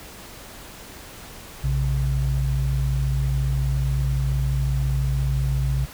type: tone pair together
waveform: sine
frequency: 59.69 / 134.1 Hz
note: A#1 / C3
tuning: +42 / +43 cents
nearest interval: octave + major second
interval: 1401 cents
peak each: -22 dBFS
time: 1.63-5.86 s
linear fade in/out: 20 ms
effects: pink hiss -41 dBFS RMS until 5.93 s